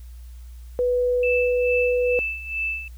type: tone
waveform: sine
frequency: 493.9 Hz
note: B4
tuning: in tune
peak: -18 dBFS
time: 0.79-2.19 s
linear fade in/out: 0 ms
type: tone with tremolo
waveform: sine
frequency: 2637 Hz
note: E7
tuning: in tune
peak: -22 dBFS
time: 1.23-2.88 s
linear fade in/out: 2 ms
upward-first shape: sine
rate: 2.3 Hz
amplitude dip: 75%
effects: added 60 Hz sine -37 dBFS peak until 2.97 s + white hiss -58 dBFS RMS until 2.97 s